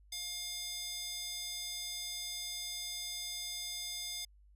square tone with high-pass filter, 710 Hz, F5, 28 cents sharp, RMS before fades -41 dBFS, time 0.12-4.25 s, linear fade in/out 5 ms, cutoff 4200 Hz, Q 1.5, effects added 50 Hz sine -59 dBFS peak until 4.55 s + resampled to 32000 Hz

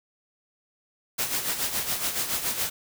white noise with tremolo, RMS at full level -26 dBFS, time 1.18-2.7 s, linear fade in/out 10 ms, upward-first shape sine, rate 7.1 Hz, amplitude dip 60%, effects none

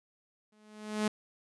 sawtooth tone with exponential growth, 212.8 Hz, G#3, 42 cents sharp, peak -22 dBFS, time 0.52-1.08 s, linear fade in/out 5 ms, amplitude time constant 120 ms, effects resampled to 24000 Hz

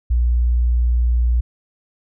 sine tone, 59.8 Hz, A#1, 45 cents sharp, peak -13 dBFS, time 0.1-1.41 s, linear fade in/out 10 ms, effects none

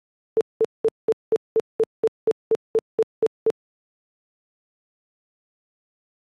sine tone bursts, 444.3 Hz, A4, 17 cents sharp, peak -14 dBFS, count 14, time 0.37-3.502 s, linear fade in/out 0 ms, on 38 ms, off 200 ms, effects high-pass 150 Hz 12 dB/octave + AAC 32 kbps

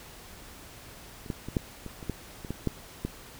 clicks, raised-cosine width 3 ms, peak -30 / -18 / -24 / -12 / -25 / -28 / -17 / -26 / -19 / -13 / -17 dBFS, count 11, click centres 1.262 / 1.302 / 1.486 / 1.568 / 1.863 / 2.028 / 2.097 / 2.448 / 2.506 / 2.673 / 3.05 s, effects pink hiss -48 dBFS RMS until 3.39 s

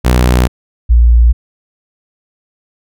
sawtooth / sine tone pair in turn, 61.74 / 58.58 Hz, B1 / A#1, 0 / +9 cents, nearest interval minor second, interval 91 cents, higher first, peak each -3 dBFS, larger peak neither, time 0.04-0.48 / 0.89-1.33 s, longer neither, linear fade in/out 20 ms, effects none

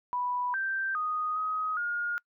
sine tone with pitch steps, 986 / 1567 / 1242 / 1261 / 1425 Hz, B5 / G6 / D#6 / D#6 / F6, -3 / -1 / -3 / +23 / +34 cents, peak -28 dBFS, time 0.13-2.18 s, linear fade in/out 0 ms, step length 410 ms, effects noise-tail reverb RT60 0.1 s tail -26 dB re dry

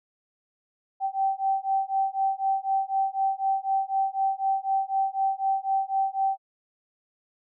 sine beating tone pair, 774 / 778 Hz, G5 / G5, -22 / -13 cents, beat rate 4 Hz, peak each -26 dBFS, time 1-6.38 s, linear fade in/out 50 ms, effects none

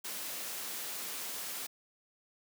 white noise, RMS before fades -40 dBFS, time 0.04-1.67 s, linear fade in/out 10 ms, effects high-pass 200 Hz 12 dB/octave

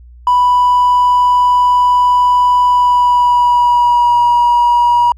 triangle tone with pitch glide, 987 to 961.1 Hz, B5 to B5, -1 to -47 cents, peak -4 dBFS, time 0.27-5.12 s, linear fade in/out 2 ms, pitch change -46 cents, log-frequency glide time 2.66-4.17 s, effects tanh soft clip ceiling -3 dBFS + added 60 Hz sine -35 dBFS peak until 5.17 s

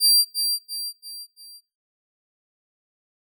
sawtooth tone with echo, 4724 Hz, D8, 9 cents sharp, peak -11 dBFS, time 0-0.25 s, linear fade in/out 50 ms, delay 340 ms, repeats 4, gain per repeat -7 dB, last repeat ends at 1.61 s, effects noise-tail reverb RT60 0.3 s tail -19 dB re dry

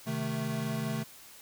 square chord, A diminished, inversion first, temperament equal, 130.81 / 155.56 / 220 Hz, C3 / Eb3 / A3, 0 / 0 / 0 cents, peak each -37 / -37 / -35 dBFS, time 0.06-1.04 s, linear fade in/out 20 ms, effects white hiss -52 dBFS RMS until 1.41 s

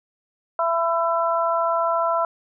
harmonic tone, 334.2 Hz, E4, 24 cents sharp, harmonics 2 / 3 / 4, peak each -22 / -23 / -24 dBFS, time 0.59-2.25 s, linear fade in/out 2 ms, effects none

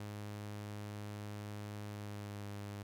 sawtooth tone with pitch glide, 103.83 to 101.93 Hz, G#2 to G#2, 0 to -32 cents, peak -39 dBFS, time 0-2.83 s, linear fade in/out 5 ms, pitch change -32 cents, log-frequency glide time 1.87-2.51 s, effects none

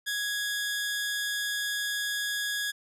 sawtooth tone pair together, 1661.2 / 3559 Hz, G#6 / A7, 0 / +19 cents, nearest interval octave + minor second, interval 1319 cents, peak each -26 / -33 dBFS, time 0.06-2.72 s, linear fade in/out 20 ms, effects resampled to 32000 Hz

